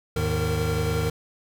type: tone cluster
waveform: square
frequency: 80 / 106.3 / 156.8 / 459.4 Hz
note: D#2 / G#2 / D#3 / A#4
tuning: +49 / +41 / +14 / -25 cents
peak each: -29 dBFS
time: 0.16-1.1 s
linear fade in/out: 5 ms
effects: none